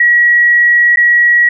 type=tone with dropouts; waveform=sine; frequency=1916 Hz; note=A#6; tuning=47 cents sharp; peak=-5 dBFS; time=0-1.49 s; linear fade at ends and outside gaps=5 ms; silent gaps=0.96-0.971 s; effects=none